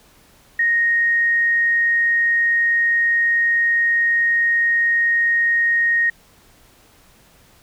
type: tone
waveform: sine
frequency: 1864.7 Hz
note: A#6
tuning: in tune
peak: -14 dBFS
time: 0.59-6.1 s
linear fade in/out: 5 ms
effects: pink hiss -52 dBFS RMS until 7.62 s